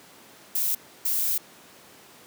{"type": "noise bursts at uneven times", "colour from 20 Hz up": "violet", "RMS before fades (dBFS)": -25, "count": 2, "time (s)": [[0.55, 0.75], [1.05, 1.38]], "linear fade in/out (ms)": 5, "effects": ["pink hiss -50 dBFS RMS until 2.26 s", "high-pass 200 Hz 12 dB/octave"]}